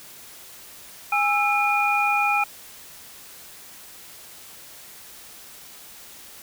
sine tone cluster, 822 / 1323 / 2433 Hz, G#5 / E6 / D#7, -18 / +6 / -39 cents, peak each -22 / -25 / -22 dBFS, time 1.12-2.44 s, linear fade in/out 5 ms, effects white hiss -44 dBFS RMS until 6.42 s

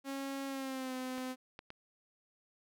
sawtooth tone with pitch glide, 273.4 to 256.6 Hz, C#4 to C4, -24 to -34 cents, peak -34 dBFS, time 0.04-1.36 s, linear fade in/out 50 ms, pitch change -110 cents, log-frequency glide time 0.47-0.94 s
clicks, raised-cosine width 0.3 ms, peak -30 dBFS, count 3, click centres 1.181 / 1.591 / 1.704 s
effects none

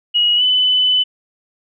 sine tone with pitch glide, 2900 to 3007 Hz, F#7 to F#7, -35 to +27 cents, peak -11 dBFS, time 0.14-1.04 s, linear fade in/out 20 ms, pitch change +62 cents, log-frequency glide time 0.36-0.43 s, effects none

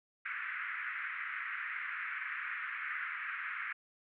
white band-pass noise, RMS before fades -40 dBFS, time 0.25-3.73 s, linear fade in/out 10 ms, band 1300 to 2200 Hz, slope 48 dB/octave, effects none

